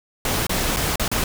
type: noise with dropouts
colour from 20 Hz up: pink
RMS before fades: -22 dBFS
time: 0.25-1.24 s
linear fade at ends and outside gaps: 2 ms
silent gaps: 0.468-0.494 / 0.763-0.769 / 0.958-0.996 / 1.08-1.115 s
effects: none